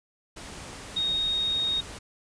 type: tone in noise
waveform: sine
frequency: 3729 Hz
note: A#7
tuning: in tune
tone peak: -24 dBFS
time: 0.96-1.81 s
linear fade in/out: 10 ms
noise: pink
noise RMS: -41 dBFS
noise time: 0.36-1.99 s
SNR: +14 dB
effects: resampled to 22050 Hz